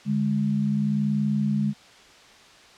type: tone pair together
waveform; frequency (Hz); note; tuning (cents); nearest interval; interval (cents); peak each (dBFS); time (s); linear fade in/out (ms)
sine; 146.87 / 207.7; D3 / G#3; 0 / 0; tritone; 600; -26 / -22; 0.05-1.74; 50
effects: white hiss -50 dBFS RMS until 2.77 s + low-pass 5000 Hz 12 dB/octave